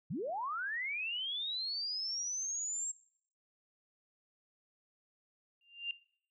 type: linear sweep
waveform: sine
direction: up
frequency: 116.54 to 7580 Hz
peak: -35 dBFS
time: 0.1-2.92 s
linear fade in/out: 10 ms
type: tone with exponential growth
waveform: sine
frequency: 2791 Hz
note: F7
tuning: 2 cents flat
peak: -32 dBFS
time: 5.61-5.91 s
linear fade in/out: 2 ms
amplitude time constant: 64 ms
effects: noise-tail reverb RT60 0.6 s tail -20 dB re dry